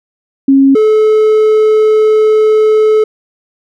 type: tone pair in turn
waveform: sine / triangle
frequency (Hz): 272.2 / 432.1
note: C#4 / A4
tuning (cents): -31 / -31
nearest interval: minor sixth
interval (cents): 800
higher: second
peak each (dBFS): -3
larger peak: neither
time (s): 0.48-0.75 / 0.75-3.04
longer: second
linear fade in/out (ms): 5
effects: none